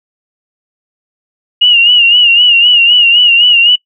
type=tone with vibrato; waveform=sine; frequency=2853 Hz; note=F7; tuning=36 cents sharp; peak=-3 dBFS; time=1.61-3.76 s; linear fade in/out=10 ms; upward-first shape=sine; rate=3.9 Hz; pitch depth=69 cents each way; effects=noise-tail reverb RT60 0.1 s tail -23 dB re dry